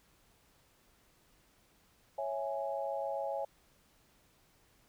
sine chord, C# minor, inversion none, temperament equal with one note detuned, 552.4 / 659.3 / 830.6 Hz, C#5 / E5 / G#5, -6 / 0 / 0 cents, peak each -37 / -39 / -39 dBFS, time 2.18-3.45 s, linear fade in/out 5 ms, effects pink hiss -68 dBFS RMS until 4.88 s

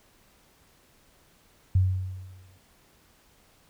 sine tone with exponential decay, 93.2 Hz, F#2, 13 cents sharp, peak -16 dBFS, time 1.75-2.58 s, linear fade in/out 5 ms, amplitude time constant 180 ms, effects pink hiss -61 dBFS RMS until 3.69 s

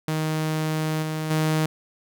sawtooth tone with level steps, 156.5 Hz, D#3, 10 cents sharp, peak -19 / -22 / -16 dBFS, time 0.08-1.66 s, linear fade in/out 2 ms, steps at 1.02 / 1.3 s, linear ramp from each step 10 ms, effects none

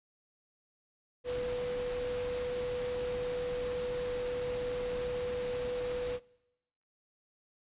sine tone in noise, 493.9 Hz, B4, in tune, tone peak -32 dBFS, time 1.24-6.2 s, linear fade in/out 50 ms, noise pink, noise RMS -43 dBFS, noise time 1.24-6.2 s, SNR +8 dB, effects noise-tail reverb RT60 1.0 s tail -24 dB re dry + resampled to 8000 Hz

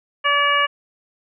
harmonic tone, 574 Hz, D5, 40 cents flat, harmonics 1 / 2 / 3 / 4 / 5, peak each -26 / -18 / -21 / -23 / -22 dBFS, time 0.24-0.67 s, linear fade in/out 20 ms, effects none

